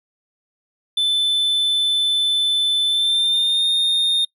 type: tone with pitch glide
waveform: triangle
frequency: 3520 to 3663 Hz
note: A7 to A#7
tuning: 0 to -31 cents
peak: -14 dBFS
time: 0.97-4.25 s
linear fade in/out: 5 ms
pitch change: +69 cents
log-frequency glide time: 2.87-3.65 s
effects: noise-tail reverb RT60 0.1 s tail -22 dB re dry